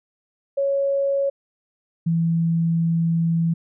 sine tone pair in turn, 554.4 / 166.07 Hz, C#5 / E3, 0 / +13 cents, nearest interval octave + major sixth, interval 2087 cents, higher first, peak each -18 / -17 dBFS, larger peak second, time 0.57-1.3 / 2.06-3.54 s, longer second, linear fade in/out 10 ms, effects none

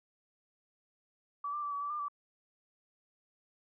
sine tone with pitch steps, 1150 / 1185 / 1161 / 1139 / 1157 / 1201 / 1157 Hz, D6 / D6 / D6 / C#6 / D6 / D6 / D6, -37 / +15 / -20 / +47 / -26 / +38 / -26 cents, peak -34 dBFS, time 1.44-2.084 s, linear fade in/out 5 ms, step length 92 ms, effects none

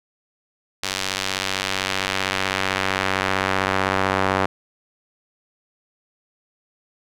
sawtooth tone with band-pass filter sweep, 95.6 Hz, G2, 43 cents flat, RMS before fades -23 dBFS, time 0.83-4.46 s, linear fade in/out 5 ms, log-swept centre 4600 to 1100 Hz, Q 0.85, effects none

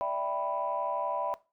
sine chord, E minor seventh, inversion third, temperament equal, 587.3 / 659.3 / 784 / 987.8 Hz, D5 / E5 / G5 / B5, 0 / 0 / 0 / 0 cents, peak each -34 / -33 / -36 / -32 dBFS, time 0.01-1.34 s, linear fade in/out 0 ms, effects noise-tail reverb RT60 0.3 s tail -19 dB re dry + tanh soft clip ceiling -20 dBFS

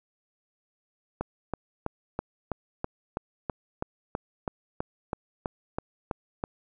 click train, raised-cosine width 1 ms, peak -15 dBFS, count 17, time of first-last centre 1.21-6.439 s, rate 3.06 Hz, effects none

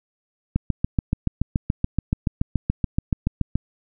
click train, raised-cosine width 5 ms, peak -7 dBFS, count 22, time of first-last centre 0.56-3.556 s, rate 7.01 Hz, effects none

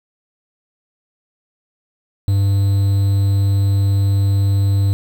triangle tone with quantisation, 99 Hz, G2, 18 cents sharp, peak -10 dBFS, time 2.28-4.93 s, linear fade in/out 0 ms, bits 6, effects none

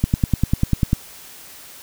click train, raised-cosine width 5 ms, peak -3 dBFS, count 10, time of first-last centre 0.04-0.931 s, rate 10.1 Hz, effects white hiss -41 dBFS RMS until 1.82 s

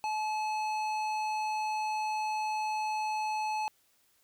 sine tone with tanh clipping, 860 Hz, A5, 40 cents flat, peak -32 dBFS, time 0.04-3.68 s, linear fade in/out 0 ms, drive 15 dB, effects white hiss -69 dBFS RMS until 4.23 s

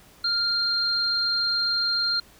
sine tone pair together, 1400 / 4191 Hz, F6 / C8, +4 / +2 cents, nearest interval octave + perfect fifth, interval 1898 cents, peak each -29 / -22 dBFS, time 0.24-2.2 s, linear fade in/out 5 ms, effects pink hiss -53 dBFS RMS until 2.39 s

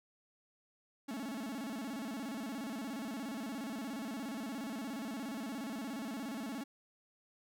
45% pulse tone with vibrato, 246.9 Hz, B3, in tune, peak -39 dBFS, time 1.08-6.64 s, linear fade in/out 10 ms, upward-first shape square, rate 17 Hz, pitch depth 210 cents each way, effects none

